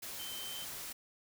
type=tone in noise; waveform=sine; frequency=3100 Hz; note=G7; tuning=20 cents flat; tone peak=-44 dBFS; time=0.19-0.65 s; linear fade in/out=10 ms; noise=white; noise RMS=-44 dBFS; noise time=0.02-0.93 s; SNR=-3 dB; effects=none